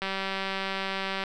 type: click train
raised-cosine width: 0.3 ms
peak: -15 dBFS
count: 236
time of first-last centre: 0.02-1.238 s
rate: 193 Hz
effects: none